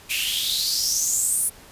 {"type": "noise with high-pass filter sweep", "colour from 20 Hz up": "white", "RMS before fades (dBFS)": -23, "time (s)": [0.09, 1.5], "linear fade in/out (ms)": 20, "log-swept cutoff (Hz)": [2500, 10000], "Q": 6.9, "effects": ["pink hiss -47 dBFS RMS until 1.71 s", "resampled to 32000 Hz"]}